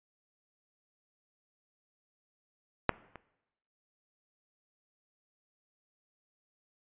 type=clicks; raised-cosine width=0.5 ms; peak=-8 / -29 dBFS; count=2; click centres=2.893 / 3.157 s; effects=noise-tail reverb RT60 0.9 s tail -20 dB re dry + resampled to 8000 Hz